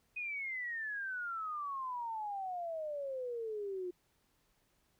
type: exponential sweep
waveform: sine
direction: down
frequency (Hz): 2510 to 352.7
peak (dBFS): -37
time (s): 0.16-3.91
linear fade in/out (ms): 10
effects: pink hiss -75 dBFS RMS until 4.99 s